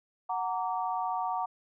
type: chord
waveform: sine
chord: Gb augmented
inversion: none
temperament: just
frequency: 740 / 925 / 1156.2 Hz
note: Gb5 / Bb5 / D6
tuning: 0 / -14 / -27 cents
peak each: -32 / -33 / -36 dBFS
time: 0.29-1.46 s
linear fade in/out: 10 ms
effects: none